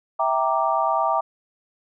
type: chord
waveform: sine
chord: E half-diminished seventh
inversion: none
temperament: equal with one note detuned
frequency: 654.7 / 784 / 932.3 / 1174.7 Hz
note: E5 / G5 / Bb5 / D6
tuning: -12 / 0 / 0 / 0 cents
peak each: -24 dBFS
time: 0.19-1.21 s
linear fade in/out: 10 ms
effects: none